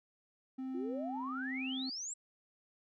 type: tone with tremolo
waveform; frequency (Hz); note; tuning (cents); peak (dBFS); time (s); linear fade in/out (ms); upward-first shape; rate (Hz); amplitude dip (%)
triangle; 261.6; C4; 0; -35; 0.58-1.9; 10; triangle; 1.1; 30
type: exponential sweep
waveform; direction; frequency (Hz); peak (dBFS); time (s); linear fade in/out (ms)
sine; up; 329.6 to 7902; -39; 0.74-2.14; 10
effects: none